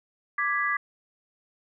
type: chord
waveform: sine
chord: G# diminished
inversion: second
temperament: equal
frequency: 1174.7 / 1661.2 / 1975.5 Hz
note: D6 / G#6 / B6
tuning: 0 / 0 / 0 cents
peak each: -28 dBFS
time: 0.38-0.77 s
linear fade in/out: 5 ms
effects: none